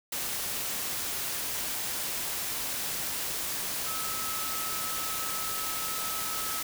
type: tone in noise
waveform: sine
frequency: 1293 Hz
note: E6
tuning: 34 cents flat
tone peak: -38 dBFS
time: 3.86-6.62 s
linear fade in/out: 5 ms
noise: white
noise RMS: -33 dBFS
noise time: 0.12-6.63 s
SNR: -8 dB
effects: none